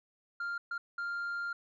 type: tone bursts at uneven times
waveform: sine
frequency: 1396.9 Hz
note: F6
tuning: in tune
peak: -31 dBFS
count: 3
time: 0.4-0.58 / 0.71-0.78 / 0.98-1.53 s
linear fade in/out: 5 ms
effects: tanh soft clip ceiling -33 dBFS